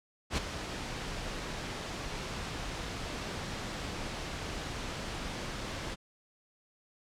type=noise with ADSR envelope; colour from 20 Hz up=pink; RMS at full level=-28 dBFS; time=0.3-5.96 s; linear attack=76 ms; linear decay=11 ms; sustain=-10 dB; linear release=32 ms; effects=low-pass 6000 Hz 12 dB/octave